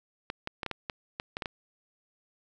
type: clicks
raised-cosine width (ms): 0.3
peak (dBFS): -17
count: 10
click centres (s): 0.301 / 0.474 / 0.632 / 0.663 / 0.713 / 0.898 / 1.199 / 1.369 / 1.422 / 1.458
effects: none

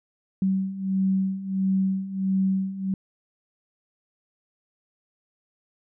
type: beating tone pair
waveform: sine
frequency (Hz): 190.2 / 191.7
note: F#3 / G3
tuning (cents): +48 / -38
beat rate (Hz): 1.5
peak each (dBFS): -27 / -23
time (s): 0.42-2.94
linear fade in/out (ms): 2
effects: none

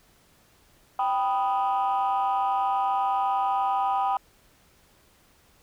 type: chord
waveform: sine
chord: G augmented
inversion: none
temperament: equal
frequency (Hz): 784 / 987.8 / 1244.5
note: G5 / B5 / D#6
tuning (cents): 0 / 0 / 0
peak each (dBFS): -23 / -26 / -29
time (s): 0.99-4.17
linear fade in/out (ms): 2
effects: tanh soft clip ceiling -17 dBFS + pink hiss -60 dBFS RMS until 5.62 s

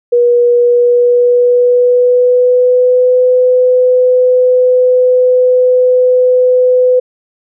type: tone with pitch glide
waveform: sine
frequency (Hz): 482 to 503.3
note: B4 to B4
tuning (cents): -42 to +33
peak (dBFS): -5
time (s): 0.12-7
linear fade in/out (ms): 10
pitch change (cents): +75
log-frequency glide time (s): 0.54-3.23
effects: none

